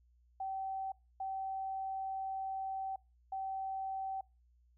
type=tone bursts at uneven times; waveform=sine; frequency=770 Hz; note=G5; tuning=31 cents flat; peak=-36 dBFS; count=3; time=0.4-0.92 / 1.2-2.96 / 3.32-4.21 s; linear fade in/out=5 ms; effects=noise-tail reverb RT60 0.3 s tail -26 dB re dry + added 60 Hz sine -65 dBFS peak until 4.77 s